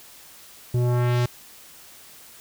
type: tone with low-pass filter sweep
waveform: square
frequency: 122.1 Hz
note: B2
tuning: 19 cents flat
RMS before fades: -21 dBFS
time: 0.74-1.26 s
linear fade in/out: 5 ms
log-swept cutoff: 330 to 7400 Hz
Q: 0.93
effects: white hiss -47 dBFS RMS until 2.4 s